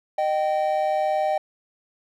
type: tone pair together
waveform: triangle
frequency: 615.1 / 774 Hz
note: D#5 / G5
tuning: -20 / -22 cents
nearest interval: major third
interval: 398 cents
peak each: -21 dBFS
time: 0.18-1.38 s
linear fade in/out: 5 ms
effects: none